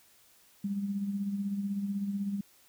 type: tone with tremolo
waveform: sine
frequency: 200 Hz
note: G3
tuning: 35 cents sharp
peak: -28 dBFS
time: 0.64-2.41 s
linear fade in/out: 5 ms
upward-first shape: sine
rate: 16 Hz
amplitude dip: 50%
effects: white hiss -62 dBFS RMS until 2.68 s